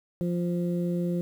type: harmonic tone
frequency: 174.61 Hz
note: F3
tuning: in tune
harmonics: 1 / 2 / 3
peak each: -26 / -32 / -36 dBFS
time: 0.21-1.21 s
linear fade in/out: 0 ms
effects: 9-bit